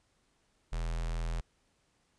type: tone with notch filter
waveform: square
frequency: 41.36 Hz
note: E1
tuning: 7 cents sharp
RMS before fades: -34 dBFS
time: 0.72-1.41 s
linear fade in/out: 10 ms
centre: 280 Hz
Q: 1.1
effects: pink hiss -73 dBFS RMS until 2.18 s + resampled to 22050 Hz